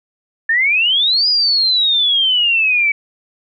sine exponential two-way sweep, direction up then down, 1760 to 4978 to 2270 Hz, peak -11 dBFS, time 0.49-2.92 s, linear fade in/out 5 ms, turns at 1.28 s, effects none

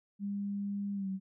sine tone with pitch glide, 201.2 to 191.23 Hz, G3 to G3, +45 to -43 cents, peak -33 dBFS, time 0.19-1.2 s, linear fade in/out 50 ms, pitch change -88 cents, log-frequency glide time 0.94-1.09 s, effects none

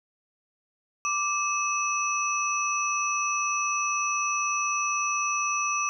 sine tone cluster, 1174 / 2584 / 5910 Hz, D6 / E7 / F#8, -1 / -35 / -3 cents, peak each -27 / -30 / -30 dBFS, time 1.05-5.89 s, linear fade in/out 0 ms, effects none

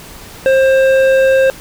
sine tone with hard clipping, 531 Hz, C5, 25 cents sharp, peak -9 dBFS, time 0.46-1.5 s, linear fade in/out 0 ms, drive 10 dB, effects pink hiss -34 dBFS RMS until 1.6 s

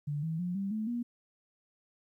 sine tone with pitch steps, 146.3 / 161.4 / 178.05 / 196.42 / 216.7 / 239 Hz, D3 / E3 / F3 / G3 / A3 / A#3, -6 / -36 / +34 / +4 / -26 / +43 cents, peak -31 dBFS, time 0.07-1.03 s, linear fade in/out 10 ms, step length 160 ms, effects 12-bit

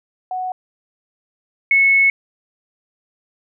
sine tone pair in turn, 740 / 2198 Hz, F#5 / C#7, 0 / -15 cents, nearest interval octave + perfect fifth, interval 1885 cents, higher second, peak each -21 / -10 dBFS, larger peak second, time 0.31-0.52 / 1.71-2.1 s, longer second, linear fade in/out 2 ms, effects none

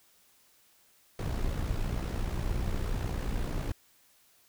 brown noise with amplitude modulation, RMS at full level -29 dBFS, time 1.19-3.72 s, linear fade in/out 2 ms, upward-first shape sine, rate 60 Hz, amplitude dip 60%, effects white hiss -64 dBFS RMS until 4.48 s

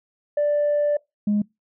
sine tone pair in turn, 587.3 / 207.6 Hz, D5 / G#3, 0 / 0 cents, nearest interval octave + tritone, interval 1800 cents, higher first, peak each -16 dBFS, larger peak neither, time 0.37-0.97 / 1.27-1.42 s, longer first, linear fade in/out 5 ms, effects noise-tail reverb RT60 0.2 s tail -25 dB re dry + tanh soft clip ceiling -15 dBFS

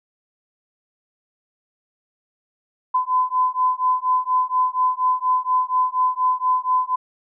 sine beating tone pair, 1012 / 1016.2 Hz, B5 / B5, +42 / +49 cents, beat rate 4.2 Hz, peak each -20 / -20 dBFS, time 2.94-6.96 s, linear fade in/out 10 ms, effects none

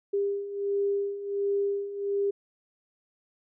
sine beating tone pair, 399.9 / 401.3 Hz, G4 / G4, +35 / +41 cents, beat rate 1.4 Hz, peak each -32 / -27 dBFS, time 0.13-2.31 s, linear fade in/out 10 ms, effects none

